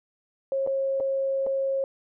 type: tone with dropouts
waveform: sine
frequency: 541 Hz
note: C#5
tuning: 42 cents flat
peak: -23 dBFS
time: 0.52-1.84 s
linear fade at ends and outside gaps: 1 ms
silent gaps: 0.665-0.673 / 1.001-1.006 / 1.465-1.469 s
effects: none